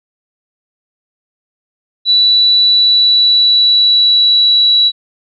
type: tone with pitch glide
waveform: sine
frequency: 3951 to 3919 Hz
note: B7 to B7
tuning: 0 to -14 cents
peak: -6 dBFS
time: 2.05-4.92 s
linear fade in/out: 50 ms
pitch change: -14 cents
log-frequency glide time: 2.6-4.8 s
effects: none